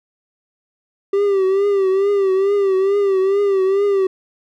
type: tone with vibrato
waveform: triangle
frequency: 392 Hz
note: G4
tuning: in tune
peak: -11 dBFS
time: 1.13-4.07 s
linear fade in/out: 5 ms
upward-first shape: triangle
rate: 2.3 Hz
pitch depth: 80 cents each way
effects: none